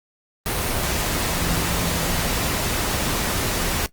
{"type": "tone in noise", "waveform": "sine", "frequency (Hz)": 168.8, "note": "E3", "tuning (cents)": 41, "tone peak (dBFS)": -30, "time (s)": [1.3, 2.27], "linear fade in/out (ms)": 0, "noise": "pink", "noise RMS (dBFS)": -23, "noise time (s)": [0.46, 3.86], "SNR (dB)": -10, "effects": ["noise-tail reverb RT60 0.1 s tail -18 dB re dry", "Opus 32 kbps"]}